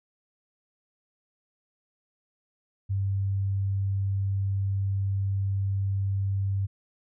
sine tone, 98 Hz, G2, in tune, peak -24 dBFS, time 2.89-6.67 s, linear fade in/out 20 ms, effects none

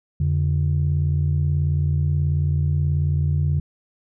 sine tone pair together, 86.09 / 144.6 Hz, F2 / D3, -24 / -27 cents, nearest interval major sixth, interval 897 cents, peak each -19 dBFS, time 0.2-3.6 s, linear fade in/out 5 ms, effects tanh soft clip ceiling -12 dBFS

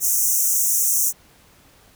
pink high-pass noise, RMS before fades -19 dBFS, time 0-1.13 s, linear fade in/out 50 ms, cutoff 5800 Hz, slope 96 dB/octave, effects pink hiss -53 dBFS RMS until 1.95 s

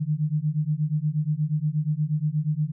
sine beating tone pair, 147.9 / 156.3 Hz, D3 / D#3, +13 / +8 cents, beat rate 8.4 Hz, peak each -25 dBFS, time 0-2.72 s, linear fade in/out 20 ms, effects none

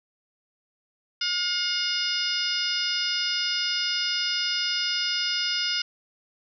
harmonic tone, 716 Hz, F5, 43 cents sharp, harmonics 2 / 3 / 4 / 5 / 6 / 7 / 8, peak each -33 / -35 / -30 / -33 / -38 / -27 / -40 dBFS, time 1.21-5.82 s, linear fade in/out 5 ms, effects none

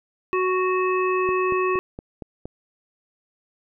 harmonic tone, 370 Hz, F#4, in tune, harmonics 1 / 3 / 5 / 7, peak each -21 / -24 / -34 / -30 dBFS, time 0.33-1.79 s, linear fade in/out 0 ms
click train, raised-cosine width 2 ms, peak -20 dBFS, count 6, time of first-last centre 1.29-2.456 s, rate 4.29 Hz
effects none

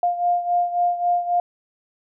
sine beating tone pair, 703 / 706.7 Hz, F5 / F5, +11 / +20 cents, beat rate 3.7 Hz, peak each -19 / -24 dBFS, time 0.03-1.4 s, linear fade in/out 2 ms, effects none

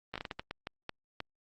slowing click train, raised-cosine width 0.3 ms, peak -21 dBFS, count 11, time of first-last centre 0.14-1.204 s, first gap 16 ms, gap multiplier 1.39, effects Opus 32 kbps

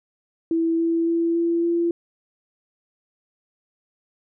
sine tone with pitch steps, 329.6 / 332.3 / 335 / 337.7 / 340.4 Hz, E4 / E4 / E4 / E4 / F4, 0 / +14 / +28 / +42 / -44 cents, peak -18 dBFS, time 0.51-1.91 s, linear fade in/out 2 ms, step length 280 ms, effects none

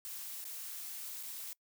blue noise with dropouts, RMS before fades -44 dBFS, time 0.05-1.53 s, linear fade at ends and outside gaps 0 ms, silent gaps 0.442-0.452 / 1.228-1.233 s, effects noise-tail reverb RT60 0.1 s tail -24 dB re dry

